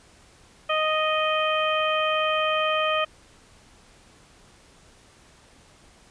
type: harmonic tone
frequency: 622.3 Hz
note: D#5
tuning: in tune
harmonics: 1 / 2 / 3 / 4 / 5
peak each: -25 / -25 / -33 / -29 / -30 dBFS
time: 0.69-3.05 s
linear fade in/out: 10 ms
effects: pink hiss -54 dBFS RMS until 6.1 s + resampled to 22050 Hz